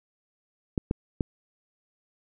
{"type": "clicks", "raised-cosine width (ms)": 3, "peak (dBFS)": -12, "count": 3, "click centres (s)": [0.778, 0.911, 1.208], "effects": []}